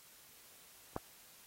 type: click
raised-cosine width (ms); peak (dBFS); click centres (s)
1; -23; 0.964
effects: white hiss -60 dBFS RMS until 1.46 s + AAC 48 kbps